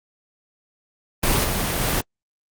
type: noise with level steps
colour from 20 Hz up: pink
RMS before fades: -19 / -23 / -21 dBFS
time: 1.23-2.01 s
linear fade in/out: 5 ms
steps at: 1.44 / 1.81 s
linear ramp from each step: 5 ms
effects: Opus 24 kbps